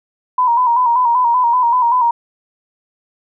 sine tone with vibrato, 971 Hz, B5, 30 cents flat, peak -10 dBFS, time 0.38-2.11 s, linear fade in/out 5 ms, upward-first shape square, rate 5.2 Hz, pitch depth 58 cents each way, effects none

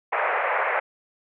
pink band-pass noise, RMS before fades -24 dBFS, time 0.12-0.8 s, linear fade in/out 10 ms, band 490 to 2300 Hz, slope 48 dB/octave, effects none

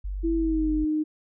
sine tone, 48.28 Hz, G1, 26 cents flat, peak -28 dBFS, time 0.04-0.85 s, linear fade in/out 10 ms
sine tone with pitch glide, 329.6 to 307.5 Hz, E4 to D#4, 0 to -20 cents, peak -22 dBFS, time 0.23-1.04 s, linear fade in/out 20 ms, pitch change -120 cents, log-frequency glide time 0.35-0.72 s
effects none

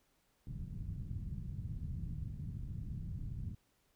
white low-pass noise, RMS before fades -42 dBFS, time 0.47-3.55 s, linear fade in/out 2 ms, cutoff 150 Hz, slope 24 dB/octave, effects pink hiss -75 dBFS RMS until 3.95 s

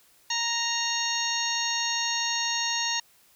harmonic tone with a mistuned harmonic, 932.3 Hz, A#5, in tune, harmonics 1 / 2 / 3 / 4 / 5 / 6 / 7, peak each -33 / -33 / -33 / -33 / -33 / -33 / -33 dBFS, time 0.3-3 s, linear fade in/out 5 ms, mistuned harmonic 5, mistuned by -120 cents, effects white hiss -60 dBFS RMS until 3.35 s

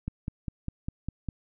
click train, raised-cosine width 5 ms, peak -19 dBFS, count 7, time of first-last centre 0.08-1.287 s, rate 4.97 Hz, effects none

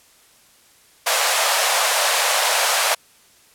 pink high-pass noise, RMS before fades -18 dBFS, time 1.06-2.95 s, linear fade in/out 10 ms, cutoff 540 Hz, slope 48 dB/octave, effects white hiss -53 dBFS RMS until 3.54 s + low-pass 12000 Hz 12 dB/octave

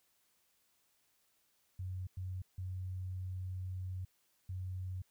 sine tone bursts at uneven times, 92.5 Hz, F#2, in tune, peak -38 dBFS, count 4, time 1.79-2.07 / 2.17-2.42 / 2.58-4.05 / 4.49-5.02 s, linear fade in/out 5 ms, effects white hiss -75 dBFS RMS until 5.1 s

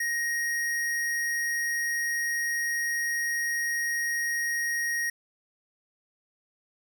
square tone, 1875 Hz, A#6, 10 cents sharp, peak -27 dBFS, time 0-5.1 s, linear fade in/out 5 ms, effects none

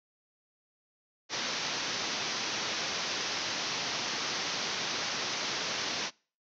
white low-pass noise, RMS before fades -34 dBFS, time 1.29-6.11 s, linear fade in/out 50 ms, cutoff 6200 Hz, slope 96 dB/octave, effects noise-tail reverb RT60 0.4 s tail -25 dB re dry + high-pass 150 Hz 12 dB/octave

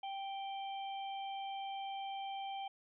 harmonic tone, 784 Hz, G5, in tune, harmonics 1 / 3 / 4, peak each -40 / -54 / -50 dBFS, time 0.03-2.68 s, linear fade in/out 5 ms, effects none

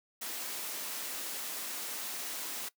white high-pass noise, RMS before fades -39 dBFS, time 0.21-2.69 s, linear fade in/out 10 ms, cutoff 210 Hz, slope 24 dB/octave, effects noise-tail reverb RT60 0.1 s tail -19 dB re dry

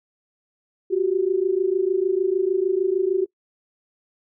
sine tone pair together, 362 / 388.6 Hz, F#4 / G4, -38 / -15 cents, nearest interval minor second, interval 123 cents, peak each -21 dBFS, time 0.9-3.26 s, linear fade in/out 20 ms, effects noise-tail reverb RT60 0.1 s tail -23 dB re dry

